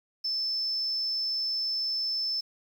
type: tone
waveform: sine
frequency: 5274 Hz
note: E8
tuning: in tune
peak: -27 dBFS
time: 0.24-2.41 s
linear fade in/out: 10 ms
effects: 9-bit